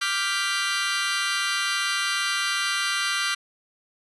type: chord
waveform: 20% pulse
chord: G dominant seventh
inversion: second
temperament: equal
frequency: 1174.7 / 1396.9 / 1568 / 1975.5 Hz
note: D6 / F6 / G6 / B6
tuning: 0 / 0 / 0 / 0 cents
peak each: -25 / -23 / -24 / -24 dBFS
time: 0.01-3.35 s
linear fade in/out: 10 ms
effects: resampled to 24000 Hz